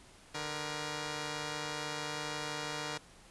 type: tone pair together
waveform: 5% pulse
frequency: 149.74 / 475.4 Hz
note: D3 / A#4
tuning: +34 / +34 cents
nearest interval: octave + minor sixth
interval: 2000 cents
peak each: -28 dBFS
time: 0.34-2.98 s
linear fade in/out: 10 ms
effects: pink hiss -58 dBFS RMS until 3.3 s + resampled to 24000 Hz